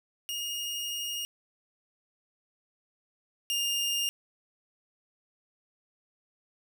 sawtooth tone pair in turn, 2852 / 2818 Hz, F7 / F7, +36 / +15 cents, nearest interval unison, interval 21 cents, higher first, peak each -29 / -24 dBFS, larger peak second, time 0.29-1.25 / 3.5-4.09 s, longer first, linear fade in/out 0 ms, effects none

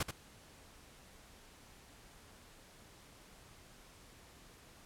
pink noise with echo, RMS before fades -34 dBFS, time 0-0.03 s, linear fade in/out 5 ms, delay 81 ms, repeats 1, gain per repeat -7 dB, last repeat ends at 0.111 s, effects pink hiss -59 dBFS RMS until 4.85 s + low-pass 12000 Hz 12 dB/octave

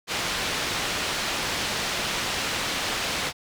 white low-pass noise, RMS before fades -28 dBFS, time 0.07-3.33 s, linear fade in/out 50 ms, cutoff 4200 Hz, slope 12 dB/octave, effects none

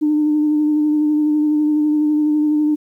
sine tone with vibrato, 301.5 Hz, D4, 46 cents sharp, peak -12 dBFS, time 0.01-2.76 s, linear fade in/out 20 ms, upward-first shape sine, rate 12 Hz, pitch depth 20 cents each way, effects tanh soft clip ceiling -8 dBFS + 9-bit

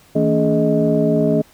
sine tone cluster, 160.5 / 224.5 / 284.9 / 422.9 / 624 Hz, E3 / A3 / C#4 / G#4 / D#5, -46 / +35 / +48 / +31 / +5 cents, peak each -19 dBFS, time 0.15-1.42 s, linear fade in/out 10 ms, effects tanh soft clip ceiling -3 dBFS + pink hiss -50 dBFS RMS until 1.53 s

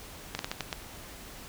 slowing click train, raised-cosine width 0.2 ms, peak -14 dBFS, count 6, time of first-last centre 0.35-0.728 s, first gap 41 ms, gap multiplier 1.31, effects pink hiss -46 dBFS RMS until 1.48 s

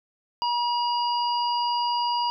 harmonic tone, 959 Hz, A#5, 49 cents sharp, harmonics 1 / 3 / 5, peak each -23 / -33 / -31 dBFS, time 0.42-2.3 s, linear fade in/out 0 ms, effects none

